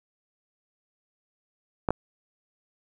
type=clicks; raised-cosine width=1 ms; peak=-10 dBFS; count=2; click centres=1.888 / 1.906 s; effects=none